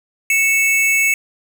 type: tone pair together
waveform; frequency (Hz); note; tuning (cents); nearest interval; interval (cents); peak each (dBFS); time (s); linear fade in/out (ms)
square; 2217 / 2637; C#7 / E7; 0 / 0; minor third; 300; -15 / -18; 0.3-1.14; 2
effects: none